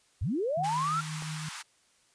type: linear sweep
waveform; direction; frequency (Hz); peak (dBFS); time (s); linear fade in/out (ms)
sine; up; 61.74 to 1395; -27; 0.21-1.01; 10
type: tone with tremolo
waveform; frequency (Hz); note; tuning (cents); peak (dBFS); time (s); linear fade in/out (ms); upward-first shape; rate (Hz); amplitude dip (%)
sine; 155.56; D#3; 0; -34; 0.57-1.49; 5; sine; 5.7; 25
type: high-pass noise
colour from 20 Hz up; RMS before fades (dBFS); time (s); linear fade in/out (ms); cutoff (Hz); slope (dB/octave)
pink; -41; 0.63-1.63; 20; 890; 48
type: click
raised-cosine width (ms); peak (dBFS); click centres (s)
1; -32; 1.223
effects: white hiss -66 dBFS RMS until 2.14 s + resampled to 22050 Hz